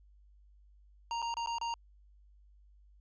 square tone with dropouts, 932.3 Hz, A#5, in tune, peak -34 dBFS, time 1.11-1.74 s, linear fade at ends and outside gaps 1 ms, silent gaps 1.219-1.225 / 1.341-1.369 / 1.461-1.472 / 1.584-1.613 s, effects added 50 Hz sine -58 dBFS peak until 3 s + resampled to 16000 Hz

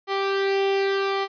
sawtooth tone with flanger, 392 Hz, G4, in tune, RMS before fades -23 dBFS, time 0.07-1.28 s, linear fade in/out 50 ms, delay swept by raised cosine 1.6 to 2.21 ms, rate 0.84 Hz, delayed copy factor +0.55, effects resampled to 11025 Hz

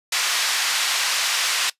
white band-pass noise, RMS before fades -22 dBFS, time 0.12-1.7 s, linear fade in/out 5 ms, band 1100 to 5400 Hz, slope 12 dB/octave, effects noise-tail reverb RT60 0.1 s tail -19 dB re dry + resampled to 32000 Hz

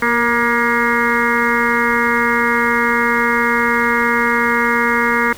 harmonic tone with a mistuned harmonic, 237.1 Hz, A#3, 30 cents sharp, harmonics 1 / 2 / 4 / 5 / 6 / 7 / 8 / 9, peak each -21 / -21 / -21 / -21 / -21 / -21 / -21 / -21 dBFS, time 0.02-5.33 s, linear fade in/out 5 ms, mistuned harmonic 2, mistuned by -19 cents, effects pink hiss -36 dBFS RMS until 5.37 s

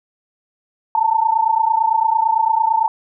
sine tone pair together, 880 / 908.9 Hz, A5 / A#5, 0 / -44 cents, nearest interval minor second, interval 56 cents, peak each -16 dBFS, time 0.95-2.88 s, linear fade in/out 2 ms, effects none

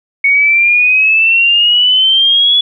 sine exponential sweep, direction up, 2217 to 3416 Hz, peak -6 dBFS, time 0.24-2.61 s, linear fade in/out 5 ms, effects none

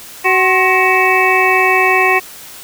harmonic tone with a mistuned harmonic, 375.4 Hz, F#4, 25 cents sharp, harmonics 1 / 2 / 3 / 5 / 6 / 7, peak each -16 / -16 / -16 / -16 / -16 / -16 dBFS, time 0.24-2.2 s, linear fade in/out 20 ms, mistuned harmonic 3, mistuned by -76 cents, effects white hiss -34 dBFS RMS until 2.63 s

